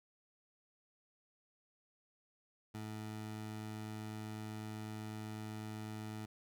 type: tone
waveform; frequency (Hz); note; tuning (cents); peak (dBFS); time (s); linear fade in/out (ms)
20% pulse; 108; A2; -32; -38; 2.74-6.26; 10
effects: none